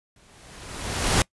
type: noise with exponential growth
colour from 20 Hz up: pink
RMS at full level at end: -18 dBFS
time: 0.16-1.22 s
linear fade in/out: 2 ms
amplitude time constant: 230 ms
effects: noise-tail reverb RT60 0.1 s tail -23 dB re dry + resampled to 24000 Hz

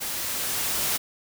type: noise with level ramp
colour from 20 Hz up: white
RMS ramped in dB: -31 to -25 dBFS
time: 0-0.98 s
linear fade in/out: 20 ms
effects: none

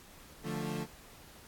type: chord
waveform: 30% pulse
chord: D minor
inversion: none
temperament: equal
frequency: 146.83 / 174.61 / 220 Hz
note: D3 / F3 / A3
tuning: 0 / 0 / 0 cents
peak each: -37 / -37 / -36 dBFS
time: 0.43-0.87 s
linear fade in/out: 50 ms
effects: pink hiss -55 dBFS RMS until 1.47 s + AAC 64 kbps

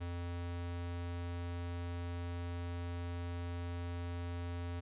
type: tone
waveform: square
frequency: 86.9 Hz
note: F2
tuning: 8 cents flat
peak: -39 dBFS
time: 0-4.81 s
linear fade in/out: 20 ms
effects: resampled to 8000 Hz

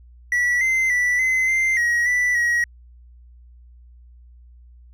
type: tone with pitch steps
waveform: triangle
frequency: 1948 / 2071 / 1966 / 2049 / 2085 / 1899 / 1972 / 1903 Hz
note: B6 / C7 / B6 / C7 / C7 / A#6 / B6 / A#6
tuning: -24 / -18 / -8 / -37 / -7 / +32 / -3 / +35 cents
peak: -15 dBFS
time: 0.32-2.64 s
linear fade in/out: 2 ms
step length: 290 ms
effects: added 60 Hz sine -44 dBFS peak until 4.93 s

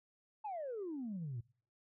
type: exponential sweep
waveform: sine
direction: down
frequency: 887 to 110 Hz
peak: -38 dBFS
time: 0.44-1.41 s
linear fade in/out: 10 ms
effects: noise-tail reverb RT60 0.4 s tail -20 dB re dry + tanh soft clip ceiling -36 dBFS

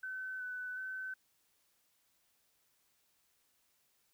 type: tone with pitch steps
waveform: sine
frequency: 1523 / 1498 / 1525 Hz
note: F#6 / F#6 / G6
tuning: +50 / +21 / -48 cents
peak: -39 dBFS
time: 0.03-1.14 s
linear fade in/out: 5 ms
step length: 370 ms
effects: white hiss -75 dBFS RMS until 4.13 s

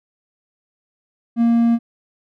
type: tone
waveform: triangle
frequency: 233.1 Hz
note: A#3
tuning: in tune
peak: -10 dBFS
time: 1.36-1.79 s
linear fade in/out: 50 ms
effects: none

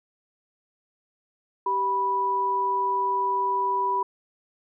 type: tone pair together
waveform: sine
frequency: 390.1 / 983 Hz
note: G4 / B5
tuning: -8 / -8 cents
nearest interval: octave + major third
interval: 1600 cents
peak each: -31 / -22 dBFS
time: 1.66-4.03 s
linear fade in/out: 5 ms
effects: none

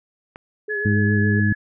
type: click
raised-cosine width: 0.5 ms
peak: -22 dBFS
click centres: 0.359 s
type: tone with vibrato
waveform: sine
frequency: 415.3 Hz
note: G#4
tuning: in tune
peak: -27 dBFS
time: 0.68-1.4 s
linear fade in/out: 5 ms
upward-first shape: sine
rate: 7.2 Hz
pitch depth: 46 cents each way
type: tone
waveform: sine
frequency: 1700 Hz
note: G#6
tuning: 40 cents sharp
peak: -23 dBFS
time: 0.69-1.55 s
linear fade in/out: 20 ms
type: harmonic tone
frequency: 104.1 Hz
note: G#2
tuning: 5 cents sharp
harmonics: 1 / 2 / 3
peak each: -18 / -20 / -28 dBFS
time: 0.85-1.53 s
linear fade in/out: 5 ms
effects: none

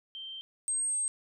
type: tone pair in turn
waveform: sine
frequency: 3136 / 8399 Hz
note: G7 / C9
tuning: 0 / +6 cents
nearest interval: octave + perfect fourth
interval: 1706 cents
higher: second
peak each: -39 / -28 dBFS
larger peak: second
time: 0.15-0.41 / 0.68-1.08 s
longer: second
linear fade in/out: 0 ms
effects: none

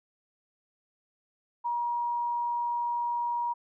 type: tone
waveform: sine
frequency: 953 Hz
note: A#5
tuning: 38 cents sharp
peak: -27 dBFS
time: 1.64-3.54 s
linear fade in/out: 20 ms
effects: none

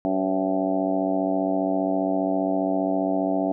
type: harmonic tone with a mistuned harmonic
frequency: 95 Hz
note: F#2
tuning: 46 cents sharp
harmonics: 2 / 3 / 4 / 5 / 6 / 7 / 8 / 9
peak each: -31 / -24 / -33 / -36 / -32 / -26 / -32 / -39 dBFS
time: 0.05-3.52 s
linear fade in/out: 0 ms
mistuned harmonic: 5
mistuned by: +82 cents
effects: none

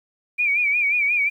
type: tone with vibrato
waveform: sine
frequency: 2349 Hz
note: D7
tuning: in tune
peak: -17 dBFS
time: 0.38-1.3 s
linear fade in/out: 20 ms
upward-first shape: sine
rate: 5.6 Hz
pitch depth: 86 cents each way
effects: 9-bit

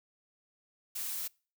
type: noise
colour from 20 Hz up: blue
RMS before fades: -37 dBFS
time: 0.95-1.28 s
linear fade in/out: 10 ms
effects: noise-tail reverb RT60 0.4 s tail -26 dB re dry

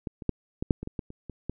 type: clicks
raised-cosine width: 3 ms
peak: -19 / -26 / -11 / -16 / -7 / -22 / -21 / -18 / -29 / -25 / -18 dBFS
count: 11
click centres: 0.072 / 0.222 / 0.293 / 0.625 / 0.708 / 0.83 / 0.874 / 0.992 / 1.104 / 1.297 / 1.496 s
effects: none

